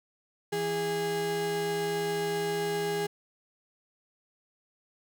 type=tone pair together; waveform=35% pulse; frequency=166 / 411.2 Hz; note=E3 / G#4; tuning=+12 / -17 cents; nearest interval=octave + major third; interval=1571 cents; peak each=-35 / -27 dBFS; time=0.52-3.07 s; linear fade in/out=10 ms; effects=none